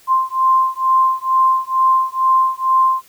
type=beating tone pair; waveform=sine; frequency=1046.5 / 1048.7 Hz; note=C6 / C6; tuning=0 / +4 cents; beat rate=2.2 Hz; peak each=-15 dBFS; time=0.07-3.03 s; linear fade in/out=50 ms; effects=white hiss -49 dBFS RMS until 3.08 s